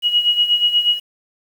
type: tone with tremolo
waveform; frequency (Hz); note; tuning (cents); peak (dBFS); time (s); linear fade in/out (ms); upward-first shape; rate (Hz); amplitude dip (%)
sine; 2902; F#7; -34; -10; 0.02-1; 50; sine; 8.3; 70
effects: 7-bit